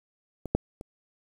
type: clicks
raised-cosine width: 2 ms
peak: -21 / -8 / -26 dBFS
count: 3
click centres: 0.457 / 0.55 / 0.811 s
effects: 8-bit